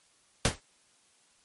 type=noise with exponential decay; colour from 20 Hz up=pink; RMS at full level=-20 dBFS; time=0.45-0.6 s; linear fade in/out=1 ms; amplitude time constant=31 ms; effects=white hiss -65 dBFS RMS until 1.44 s + MP3 48 kbps